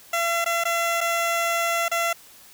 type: tone with dropouts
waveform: 15% pulse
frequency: 678 Hz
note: E5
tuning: 49 cents sharp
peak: -15 dBFS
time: 0.13-2.13 s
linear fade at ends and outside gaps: 5 ms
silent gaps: 0.445-0.46 / 0.639-0.652 / 1.007-1.011 / 1.883-1.914 s
effects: white hiss -49 dBFS RMS until 2.53 s